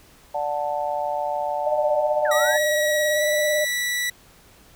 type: chord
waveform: sine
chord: D major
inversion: none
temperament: just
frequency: 587.3 / 734.2 / 881 Hz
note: D5 / F#5 / A5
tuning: 0 / -14 / +2 cents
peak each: -27 dBFS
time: 0.34-2.57 s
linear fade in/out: 10 ms
type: tone with vibrato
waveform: sine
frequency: 603 Hz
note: D5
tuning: 46 cents sharp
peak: -20 dBFS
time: 1.66-3.65 s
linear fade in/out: 10 ms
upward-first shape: sine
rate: 18 Hz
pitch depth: 26 cents each way
type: exponential two-way sweep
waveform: sine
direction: down then up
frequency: 1800 to 1169 to 1800 Hz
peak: -25 dBFS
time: 2.25-2.58 s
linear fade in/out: 2 ms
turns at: 2.33 s
type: tone with pitch glide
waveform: sawtooth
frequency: 1918 to 1956 Hz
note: A#6 to B6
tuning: +49 to -17 cents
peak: -19 dBFS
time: 2.31-4.1 s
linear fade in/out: 5 ms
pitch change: +34 cents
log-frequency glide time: 3.12-3.23 s
effects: pink hiss -52 dBFS RMS until 4.75 s